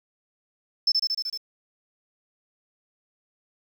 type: tone with echo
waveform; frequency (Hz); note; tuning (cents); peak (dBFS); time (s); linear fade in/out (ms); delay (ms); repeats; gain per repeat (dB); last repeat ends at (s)
sine; 5274; E8; 0; -17; 0.87-0.92; 5; 76; 6; -2; 1.376
effects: 8-bit